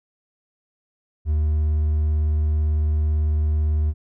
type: tone with hard clipping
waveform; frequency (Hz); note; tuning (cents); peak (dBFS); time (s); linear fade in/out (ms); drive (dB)
triangle; 76.5; D#2; -29; -18; 1.25-3.94; 50; 5
effects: none